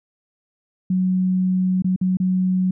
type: tone with dropouts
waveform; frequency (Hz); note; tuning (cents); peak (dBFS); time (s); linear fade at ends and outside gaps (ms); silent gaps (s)
sine; 185; F#3; 0; -16; 0.9-2.71; 5; 1.822-1.844 / 1.962-2.012 / 2.171-2.2
effects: none